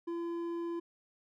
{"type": "tone with hard clipping", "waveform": "sine", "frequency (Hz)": 339.4, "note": "F4", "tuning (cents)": -49, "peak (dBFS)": -36, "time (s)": [0.07, 0.8], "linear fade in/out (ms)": 10, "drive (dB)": 6, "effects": []}